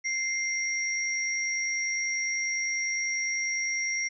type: tone pair together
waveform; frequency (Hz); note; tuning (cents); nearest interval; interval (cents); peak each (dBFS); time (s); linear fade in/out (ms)
sine; 2101 / 5651; C7 / F8; +7 / +20; octave + perfect fourth; 1713; -28 / -32; 0.04-4.09; 20
effects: none